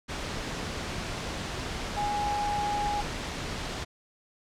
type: tone in noise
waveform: sine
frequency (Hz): 827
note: G#5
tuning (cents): -8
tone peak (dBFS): -27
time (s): 1.96-3.02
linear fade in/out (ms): 20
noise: pink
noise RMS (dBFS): -34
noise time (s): 0.08-3.85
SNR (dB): +4
effects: low-pass 6000 Hz 12 dB/octave